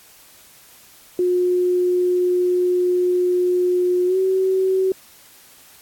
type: tone with pitch glide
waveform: sine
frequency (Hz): 359.8 to 378.3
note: F#4 to F#4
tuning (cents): -48 to +38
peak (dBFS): -15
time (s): 1.19-4.92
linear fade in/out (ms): 2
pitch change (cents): +86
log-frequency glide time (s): 4.06-4.17
effects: white hiss -48 dBFS RMS until 5.81 s + AAC 64 kbps